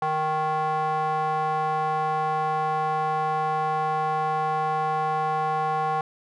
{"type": "tone with band-pass filter", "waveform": "square", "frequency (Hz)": 155.56, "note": "D#3", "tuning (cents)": 0, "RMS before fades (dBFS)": -25, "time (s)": [0.02, 6.01], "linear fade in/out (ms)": 2, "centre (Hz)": 910, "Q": 8.7, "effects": []}